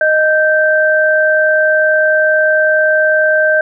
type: tone pair together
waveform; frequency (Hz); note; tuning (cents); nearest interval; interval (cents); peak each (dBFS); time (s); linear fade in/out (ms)
sine; 620 / 1562.3; D#5 / G6; -6 / -6; octave + major third; 1600; -11; 0.01-3.61; 2
effects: none

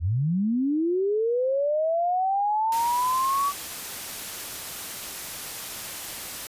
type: linear sweep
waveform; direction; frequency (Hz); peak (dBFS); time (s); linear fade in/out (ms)
sine; up; 74.3 to 1149; -21; 0-3.53; 50
type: noise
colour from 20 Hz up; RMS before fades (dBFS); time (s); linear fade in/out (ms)
white; -35; 2.72-6.47; 2
effects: resampled to 32000 Hz

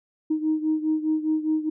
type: beating tone pair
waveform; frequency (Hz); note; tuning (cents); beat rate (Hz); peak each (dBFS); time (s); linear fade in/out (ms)
sine; 310.6 / 315.5; D#4 / D#4; -3 / +24; 4.9; -22 / -26; 0.3-1.7; 10
effects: tanh soft clip ceiling -14 dBFS

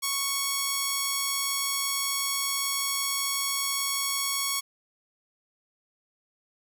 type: tone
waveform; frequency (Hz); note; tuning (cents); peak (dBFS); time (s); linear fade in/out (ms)
5% pulse; 1108.7; C#6; 0; -14; 0.02-4.61; 20
effects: none

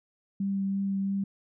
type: tone with vibrato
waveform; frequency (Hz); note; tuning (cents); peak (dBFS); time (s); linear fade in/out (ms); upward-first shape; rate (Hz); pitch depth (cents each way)
sine; 196; G3; 0; -26; 0.4-1.24; 5; triangle; 3; 12
effects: none

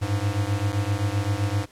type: beating tone pair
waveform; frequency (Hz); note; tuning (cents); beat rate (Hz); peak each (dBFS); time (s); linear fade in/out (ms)
square; 98 / 105.7; G2 / G#2; 0 / +31; 7.7; -26; 0.01-1.66; 20
effects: pink hiss -55 dBFS RMS until 1.71 s + low-pass 11000 Hz 12 dB/octave

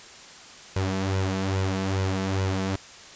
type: tone with flanger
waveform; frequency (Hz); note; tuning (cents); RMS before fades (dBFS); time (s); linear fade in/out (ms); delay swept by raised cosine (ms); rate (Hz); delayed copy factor
sawtooth; 95.6; G2; -43; -26; 0.76-2.76; 5; 2 to 4.6; 2.4; +0.65
effects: white hiss -45 dBFS RMS until 3.15 s + resampled to 16000 Hz

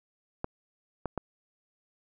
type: clicks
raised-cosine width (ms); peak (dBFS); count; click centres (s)
1; -17; 3; 0.444 / 1.057 / 1.177
effects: none

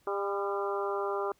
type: harmonic tone with a mistuned harmonic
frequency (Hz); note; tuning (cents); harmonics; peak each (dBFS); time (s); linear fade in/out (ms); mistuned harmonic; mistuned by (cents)
200; G3; +35; 2 / 3 / 4 / 5 / 6 / 7; -32 / -38 / -38 / -39 / -37 / -42; 0.07-1.32; 2; 7; -37
effects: pink hiss -68 dBFS RMS until 1.39 s

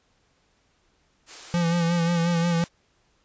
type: high-pass noise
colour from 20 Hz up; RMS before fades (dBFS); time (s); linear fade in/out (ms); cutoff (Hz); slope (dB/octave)
white; -41; 1.26-2.69; 50; 270; 96
type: tone with vibrato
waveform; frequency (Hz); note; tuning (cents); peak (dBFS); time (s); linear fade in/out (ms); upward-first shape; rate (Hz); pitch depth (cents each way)
square; 170.3; F3; -43; -21; 1.54-2.64; 0; sine; 5.6; 41
effects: pink hiss -66 dBFS RMS until 3.24 s + resampled to 16000 Hz

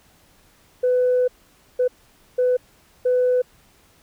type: tone bursts at uneven times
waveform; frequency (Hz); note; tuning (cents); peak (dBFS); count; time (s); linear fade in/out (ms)
sine; 500; B4; +21; -14; 4; 0.83-1.28 / 1.79-1.88 / 2.38-2.57 / 3.05-3.42; 10
effects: tanh soft clip ceiling -12 dBFS + pink hiss -56 dBFS RMS until 4.02 s

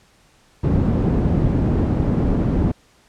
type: low-pass noise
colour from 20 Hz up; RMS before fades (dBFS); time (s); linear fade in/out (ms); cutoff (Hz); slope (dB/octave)
white; -18; 0.63-2.72; 10; 220; 12
effects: pink hiss -55 dBFS RMS until 3.08 s + low-pass 9000 Hz 12 dB/octave

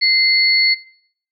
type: tone pair together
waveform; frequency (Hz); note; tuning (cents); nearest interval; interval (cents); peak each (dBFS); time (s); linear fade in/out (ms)
sine; 2077 / 4401; C7 / C#8; -13 / -13; octave + minor second; 1300; -16 / -13; 0.01-0.75; 20
effects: noise-tail reverb RT60 0.6 s tail -21 dB re dry

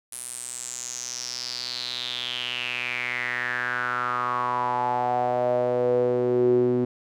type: tone with band-pass filter sweep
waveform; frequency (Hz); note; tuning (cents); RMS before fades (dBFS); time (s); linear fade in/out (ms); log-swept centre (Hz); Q
sawtooth; 123.47; B2; 0; -26; 0.12-6.85; 5; 10000 to 310; 6.5
effects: none

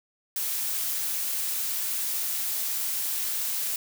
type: noise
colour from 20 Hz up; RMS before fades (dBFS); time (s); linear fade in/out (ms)
blue; -29; 0.36-3.76; 2
effects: none

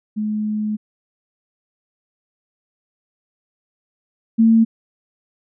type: tone pair in turn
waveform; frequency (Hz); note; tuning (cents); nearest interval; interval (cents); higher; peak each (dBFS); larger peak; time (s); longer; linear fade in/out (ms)
sine; 212.9 / 225.6; G#3 / A3; +43 / +44; minor second; 101; second; -19 / -9; second; 0.16-0.77 / 4.38-4.65; first; 20
effects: none

